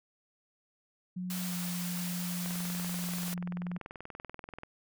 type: tone with pitch glide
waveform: sine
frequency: 181.6 to 176.94 Hz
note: F#3 to F3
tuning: -32 to +23 cents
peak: -34 dBFS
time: 1.16-3.78 s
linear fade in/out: 10 ms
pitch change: -45 cents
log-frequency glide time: 1.44-1.57 s
type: high-pass noise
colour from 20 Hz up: white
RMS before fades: -40 dBFS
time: 1.3-3.34 s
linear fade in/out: 2 ms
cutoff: 500 Hz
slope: 48 dB/octave
type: click train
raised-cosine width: 0.5 ms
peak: -28 dBFS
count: 46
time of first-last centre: 2.46-4.634 s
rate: 20.7 Hz
effects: none